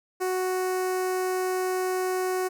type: tone with notch filter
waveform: sawtooth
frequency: 370 Hz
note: F#4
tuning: in tune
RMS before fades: -27 dBFS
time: 0.2-2.49 s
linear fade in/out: 20 ms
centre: 3400 Hz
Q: 0.86
effects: none